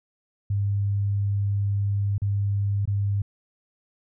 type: tone with dropouts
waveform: sine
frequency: 100.6 Hz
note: G2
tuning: 45 cents sharp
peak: -21 dBFS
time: 0.5-3.22 s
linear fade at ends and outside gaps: 5 ms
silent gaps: 2.181-2.218 / 2.855-2.875 s
effects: none